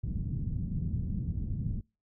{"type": "low-pass noise", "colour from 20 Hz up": "white", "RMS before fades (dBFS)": -33, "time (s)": [0.03, 1.81], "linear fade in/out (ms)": 5, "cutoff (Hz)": 170, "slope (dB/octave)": 24, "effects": ["noise-tail reverb RT60 0.3 s tail -26 dB re dry"]}